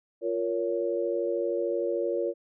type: chord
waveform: sine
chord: Bb minor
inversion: second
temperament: just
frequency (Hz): 349.6 / 466.2 / 559.4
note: F4 / Bb4 / Db5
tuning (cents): +2 / 0 / +16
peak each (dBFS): -30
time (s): 0.21-2.34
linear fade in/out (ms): 50
effects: none